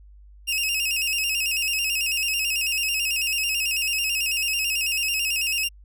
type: tone with vibrato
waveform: sawtooth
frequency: 2675 Hz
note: E7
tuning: 25 cents sharp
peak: -19 dBFS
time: 0.47-5.69 s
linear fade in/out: 20 ms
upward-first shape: square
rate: 9.1 Hz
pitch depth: 73 cents each way
effects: added 50 Hz sine -45 dBFS peak until 5.84 s